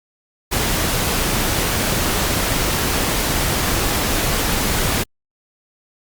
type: noise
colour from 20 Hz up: pink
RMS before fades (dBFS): -19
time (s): 0.51-5.04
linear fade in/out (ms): 20
effects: Opus 48 kbps